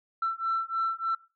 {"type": "beating tone pair", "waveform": "sine", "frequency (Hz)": [1338, 1341.3], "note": ["E6", "E6"], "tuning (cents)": [25, 30], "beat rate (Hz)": 3.3, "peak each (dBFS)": [-29, -29], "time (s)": [0.22, 1.15], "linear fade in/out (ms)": 5, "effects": ["noise-tail reverb RT60 0.3 s tail -20 dB re dry", "tanh soft clip ceiling -21 dBFS"]}